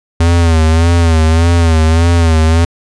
square tone with vibrato, 82.41 Hz, E2, in tune, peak -7 dBFS, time 0.2-2.65 s, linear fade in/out 5 ms, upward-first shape sine, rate 1.7 Hz, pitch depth 69 cents each way, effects resampled to 22050 Hz

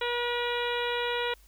harmonic tone, 481.2 Hz, B4, 45 cents flat, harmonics 1 / 2 / 3 / 4 / 5 / 6 / 7 / 8, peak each -31 / -34 / -36 / -37 / -38 / -39 / -39 / -40 dBFS, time 0.01-1.34 s, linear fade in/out 5 ms, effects added 50 Hz sine -55 dBFS peak until 1.47 s + white hiss -62 dBFS RMS until 1.47 s

